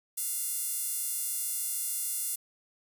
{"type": "tone with high-pass filter", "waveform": "sawtooth", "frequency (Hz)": 698.5, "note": "F5", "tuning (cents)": 0, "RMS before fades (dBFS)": -33, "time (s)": [0.17, 2.36], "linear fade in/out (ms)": 10, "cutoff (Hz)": 10000, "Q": 1.6, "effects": []}